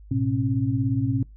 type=tone cluster; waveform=sine; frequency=108.2 / 125.4 / 270.7 Hz; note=A2 / B2 / C#4; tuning=-29 / +27 / -41 cents; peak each=-25 dBFS; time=0.11-1.23 s; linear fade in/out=5 ms; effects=noise-tail reverb RT60 0.2 s tail -23 dB re dry + added 51 Hz sine -43 dBFS peak until 1.36 s